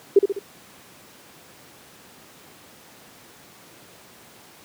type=tone with echo; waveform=sine; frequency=397.9 Hz; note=G4; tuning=26 cents sharp; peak=-8 dBFS; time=0.16-0.19 s; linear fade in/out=5 ms; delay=67 ms; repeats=3; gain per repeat=-6 dB; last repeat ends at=0.391 s; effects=pink hiss -48 dBFS RMS until 4.64 s + high-pass 150 Hz 12 dB/octave